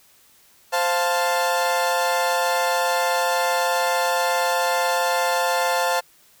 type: chord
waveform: 30% pulse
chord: F major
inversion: second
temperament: equal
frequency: 523.3 / 698.5 / 880 Hz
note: C5 / F5 / A5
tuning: 0 / 0 / 0 cents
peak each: -21 dBFS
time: 0.72-6.01 s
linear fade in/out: 20 ms
effects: white hiss -55 dBFS RMS until 6.4 s